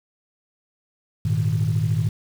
sine chord, Ab suspended second, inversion none, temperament equal with one note detuned, 103.11 / 116.54 / 155.56 Hz, Ab2 / Bb2 / Eb3, -12 / 0 / 0 cents, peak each -22 dBFS, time 1.25-2.09 s, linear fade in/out 5 ms, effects tanh soft clip ceiling -12 dBFS + 7-bit

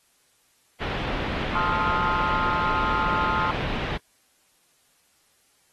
pink low-pass noise, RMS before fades -29 dBFS, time 0.8-3.98 s, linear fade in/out 20 ms, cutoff 3400 Hz, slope 24 dB/octave
sine chord, F dominant seventh, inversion first, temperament just, 873.1 / 1047.7 / 1257.2 / 1396.9 Hz, A5 / C6 / Eb6 / F6, -14 / +2 / +18 / 0 cents, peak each -28 dBFS, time 1.55-3.51 s, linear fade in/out 2 ms
effects white hiss -64 dBFS RMS until 5.72 s + AAC 32 kbps

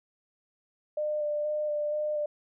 sine tone with vibrato, 599 Hz, D5, 34 cents sharp, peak -27 dBFS, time 0.97-2.26 s, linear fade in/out 5 ms, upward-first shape square, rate 2.1 Hz, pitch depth 13 cents each way, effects none

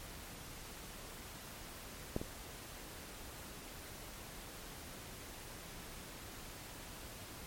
clicks, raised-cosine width 2 ms, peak -21 / -27 dBFS, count 2, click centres 2.164 / 2.215 s, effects pink hiss -50 dBFS RMS until 7.46 s + MP3 64 kbps

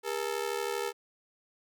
sawtooth ring-modulated tone, 440 Hz, A4, in tune, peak -24 dBFS, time 0.03-0.93 s, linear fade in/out 50 ms, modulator 36.3 Hz, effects none

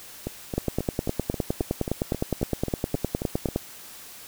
two click trains, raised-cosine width 2 ms, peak -10 / -15 dBFS, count 30 / 13, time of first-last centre 0.58-3.56 / 0.27-3.487 s, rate 9.73 / 3.73 Hz, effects white hiss -44 dBFS RMS until 4.27 s

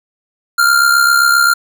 square tone with amplitude modulation, 1396.9 Hz, F6, in tune, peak -6 dBFS, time 0.58-1.54 s, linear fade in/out 10 ms, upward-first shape sine, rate 67.6 Hz, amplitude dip 60%, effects none

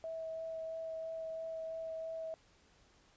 sine tone with vibrato, 648 Hz, E5, 30 cents flat, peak -39 dBFS, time 0.04-2.34 s, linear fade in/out 0 ms, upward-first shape sine, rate 3 Hz, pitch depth 9 cents each way, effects pink hiss -67 dBFS RMS until 3.16 s + resampled to 16000 Hz

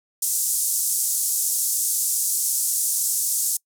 white band-pass noise, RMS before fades -23 dBFS, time 0.22-3.57 s, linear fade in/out 5 ms, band 6500 to 12000 Hz, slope 24 dB/octave, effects noise-tail reverb RT60 0.1 s tail -25 dB re dry

